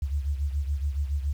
sine beating tone pair, 70 / 77.1 Hz, C#2 / D#2, +18 / -15 cents, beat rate 7.1 Hz, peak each -26 / -32 dBFS, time 0.02-1.33 s, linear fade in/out 5 ms, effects 9-bit

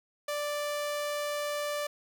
sawtooth tone, 587.3 Hz, D5, in tune, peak -27 dBFS, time 0.28-1.87 s, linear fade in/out 5 ms, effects none

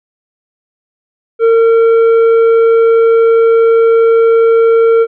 triangle tone with tanh clipping, 456.2 Hz, A#4, 37 cents flat, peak -6 dBFS, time 1.39-5.07 s, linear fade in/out 50 ms, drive 11 dB, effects none

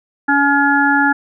harmonic tone, 282.6 Hz, C#4, 34 cents sharp, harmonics 1 / 3 / 5 / 6, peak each -16 / -16 / -16 / -16 dBFS, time 0.28-1.13 s, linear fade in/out 10 ms, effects none

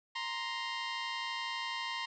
15% pulse tone pair together, 934.4 / 1046.5 Hz, A#5 / C6, +4 / 0 cents, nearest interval major second, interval 196 cents, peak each -32 / -32 dBFS, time 0.15-2.06 s, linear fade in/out 10 ms, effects resampled to 16000 Hz

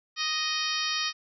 harmonic tone with a mistuned harmonic, 622.3 Hz, D#5, in tune, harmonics 2 / 3 / 4 / 5 / 6 / 7 / 8 / 9, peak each -35 / -35 / -35 / -35 / -35 / -35 / -35 / -35 dBFS, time 0.16-1.13 s, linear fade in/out 50 ms, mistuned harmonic 7, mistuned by +27 cents, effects none

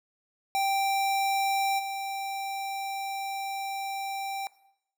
square tone with level steps, 784 Hz, G5, in tune, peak -25 / -32 dBFS, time 0.55-4.47 s, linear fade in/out 0 ms, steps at 1.78 s, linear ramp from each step 20 ms, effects noise-tail reverb RT60 0.8 s tail -19 dB re dry

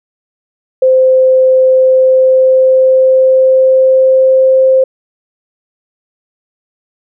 sine tone with pitch glide, 519 to 524.7 Hz, C5 to C5, -14 to +5 cents, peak -4 dBFS, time 0.82-4.84 s, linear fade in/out 5 ms, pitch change +19 cents, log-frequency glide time 1.66-4.58 s, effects none

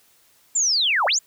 sine linear two-way sweep, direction down then up, 7440 to 526 to 7440 Hz, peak -17 dBFS, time 0.55-1.19 s, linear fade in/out 10 ms, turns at 1.06 s, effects white hiss -58 dBFS RMS until 1.26 s

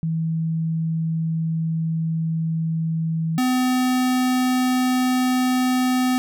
sine / square tone pair in turn, 162.1 / 253.8 Hz, E3 / B3, -29 / +47 cents, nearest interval minor sixth, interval 776 cents, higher second, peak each -20 / -18 dBFS, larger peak second, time 0.03-3.38 / 3.38-6.18 s, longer first, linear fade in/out 0 ms, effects none

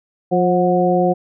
harmonic tone with a mistuned harmonic, 177.9 Hz, F3, 32 cents sharp, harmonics 1 / 2 / 3 / 4, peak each -18 / -18 / -18 / -18 dBFS, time 0.31-1.14 s, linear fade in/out 20 ms, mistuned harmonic 4, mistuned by +45 cents, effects none

